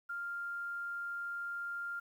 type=tone; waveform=sine; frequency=1396.9 Hz; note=F6; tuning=in tune; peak=-37 dBFS; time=0.09-2 s; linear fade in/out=10 ms; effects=11-bit